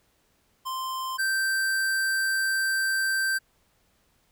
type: tone pair in turn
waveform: square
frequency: 1043 / 1562.7 Hz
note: C6 / G6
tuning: -6 / -6 cents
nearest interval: perfect fifth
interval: 700 cents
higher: second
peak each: -30 / -24 dBFS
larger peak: second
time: 0.65-1.18 / 1.18-3.39 s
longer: second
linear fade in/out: 20 ms
effects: pink hiss -67 dBFS RMS until 4.31 s